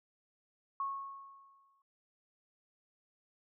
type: tone with exponential decay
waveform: sine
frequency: 1098 Hz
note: C#6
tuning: 17 cents flat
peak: -32 dBFS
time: 0.8-1.82 s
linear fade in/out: 2 ms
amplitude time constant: 220 ms
effects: none